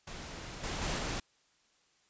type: noise with level steps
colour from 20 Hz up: pink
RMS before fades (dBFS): -44 / -37 / -34 / -36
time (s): 0.07-1.2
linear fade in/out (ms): 5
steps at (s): 0.63 / 0.81 / 0.98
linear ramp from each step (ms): 10
effects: white hiss -70 dBFS RMS until 2.09 s + resampled to 16000 Hz